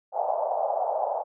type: band-pass noise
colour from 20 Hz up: white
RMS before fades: -27 dBFS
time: 0.12-1.24 s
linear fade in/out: 50 ms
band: 580 to 810 Hz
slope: 48 dB/octave
effects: none